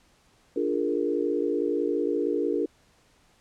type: chord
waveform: sine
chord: Bb dominant seventh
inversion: first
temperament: equal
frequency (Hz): 293.7 / 349.2 / 415.3 / 466.2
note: D4 / F4 / Ab4 / Bb4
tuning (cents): 0 / 0 / 0 / 0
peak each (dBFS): -29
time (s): 0.56-2.66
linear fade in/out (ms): 5
effects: pink hiss -62 dBFS RMS until 3.4 s + low-pass 9000 Hz 12 dB/octave